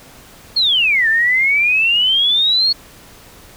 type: exponential two-way sweep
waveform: sine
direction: down then up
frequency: 4383 to 1753 to 4383 Hz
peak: -11 dBFS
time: 0.56-2.73 s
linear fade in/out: 10 ms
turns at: 1.08 s
effects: pink hiss -42 dBFS RMS until 3.56 s